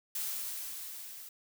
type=noise with level ramp; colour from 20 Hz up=blue; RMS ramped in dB=-35 to -48 dBFS; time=0.15-1.29 s; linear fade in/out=5 ms; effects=none